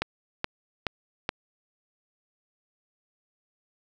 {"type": "click train", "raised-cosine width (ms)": 0.3, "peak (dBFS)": -10, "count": 4, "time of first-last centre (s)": [0.02, 1.291], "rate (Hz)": 2.36, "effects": []}